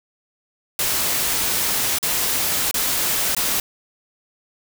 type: noise with dropouts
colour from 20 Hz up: white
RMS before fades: -21 dBFS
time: 0.79-3.6 s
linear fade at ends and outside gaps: 2 ms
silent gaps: 1.986-2.028 / 2.712-2.742 / 3.349-3.366 s
effects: none